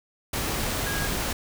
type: tone in noise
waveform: sine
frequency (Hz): 1638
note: G#6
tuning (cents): -24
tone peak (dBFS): -31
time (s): 0.86-1.07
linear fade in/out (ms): 5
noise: pink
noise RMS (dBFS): -28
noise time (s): 0.33-1.33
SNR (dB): -6
effects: none